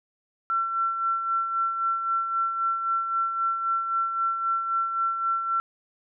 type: tone with tremolo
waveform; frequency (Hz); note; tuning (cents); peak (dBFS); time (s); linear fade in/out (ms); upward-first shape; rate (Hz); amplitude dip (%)
sine; 1350; E6; +41; -21; 0.5-5.6; 0; sine; 3.8; 50
effects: none